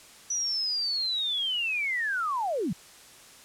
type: linear sweep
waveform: sine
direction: down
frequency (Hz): 5920 to 140.7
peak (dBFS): -26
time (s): 0.3-2.73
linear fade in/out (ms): 5
effects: white hiss -51 dBFS RMS until 3.44 s + low-pass 10000 Hz 12 dB/octave